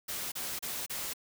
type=noise bursts; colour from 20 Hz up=white; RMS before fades=-37 dBFS; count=4; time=0.08-1.136 s; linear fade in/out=10 ms; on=240 ms; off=32 ms; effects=none